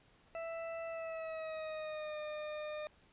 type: tone with pitch glide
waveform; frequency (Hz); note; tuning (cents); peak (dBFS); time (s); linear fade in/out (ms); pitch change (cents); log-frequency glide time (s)
40% pulse; 661 to 606.1; E5 to D#5; +5 to -46; -39; 0.35-2.87; 0; -151; 0.88-2.18
effects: pink hiss -67 dBFS RMS until 3.12 s + resampled to 8000 Hz